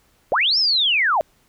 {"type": "linear two-way sweep", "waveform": "sine", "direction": "up then down", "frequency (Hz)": [440, 5450, 564], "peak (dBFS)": -15, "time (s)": [0.32, 1.21], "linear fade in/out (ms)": 0, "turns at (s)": 0.58, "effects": ["pink hiss -60 dBFS RMS until 1.48 s"]}